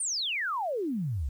sine exponential sweep, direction down, 9397 to 60.5 Hz, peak -28 dBFS, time 0-1.29 s, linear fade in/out 5 ms, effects 10-bit

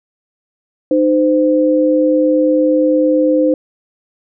sine tone pair together, 306.2 / 515 Hz, D#4 / C5, -28 / -28 cents, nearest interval major sixth, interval 900 cents, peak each -12 dBFS, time 0.91-3.54 s, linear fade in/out 2 ms, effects none

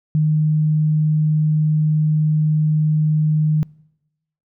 sine tone, 153.9 Hz, D#3, 19 cents flat, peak -13 dBFS, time 0.15-3.63 s, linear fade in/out 0 ms, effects noise-tail reverb RT60 0.9 s tail -26 dB re dry

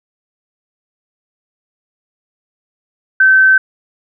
sine tone, 1540 Hz, G6, 31 cents flat, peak -5 dBFS, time 3.2-3.58 s, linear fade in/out 5 ms, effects none

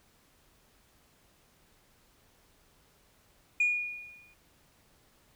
sine tone with exponential decay, 2443 Hz, D#7, 32 cents flat, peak -20 dBFS, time 3.6-4.34 s, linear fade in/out 5 ms, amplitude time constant 160 ms, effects tanh soft clip ceiling -20 dBFS + pink hiss -65 dBFS RMS until 5.35 s

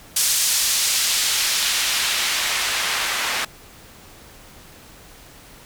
white noise with band-pass filter sweep, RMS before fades -21 dBFS, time 0.16-3.45 s, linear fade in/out 5 ms, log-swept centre 6700 to 1500 Hz, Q 0.73, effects pink hiss -45 dBFS RMS until 5.65 s

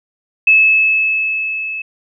sine tone with level ramp, 2600 Hz, E7, 24 cents flat, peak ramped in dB -5 to -21 dBFS, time 0.47-1.82 s, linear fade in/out 5 ms, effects none

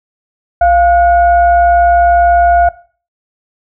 sine tone with frequency modulation, 695 Hz, F5, 9 cents flat, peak -5 dBFS, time 0.61-2.69 s, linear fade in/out 5 ms, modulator 756 Hz, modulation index 0.45, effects noise-tail reverb RT60 0.4 s tail -17 dB re dry

